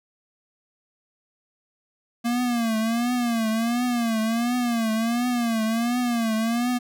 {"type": "tone with vibrato", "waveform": "square", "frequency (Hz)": 233.1, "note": "A#3", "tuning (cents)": 0, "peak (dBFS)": -22, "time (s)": [2.24, 6.79], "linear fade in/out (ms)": 20, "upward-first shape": "triangle", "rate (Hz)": 1.4, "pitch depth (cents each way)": 120, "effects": []}